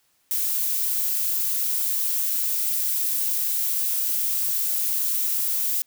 violet noise, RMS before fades -24 dBFS, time 0.31-5.82 s, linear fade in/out 0 ms, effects white hiss -66 dBFS RMS until 5.86 s

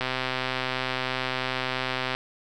click train, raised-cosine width 0.3 ms, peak -11 dBFS, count 277, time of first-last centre 0.01-2.15 s, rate 129 Hz, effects none

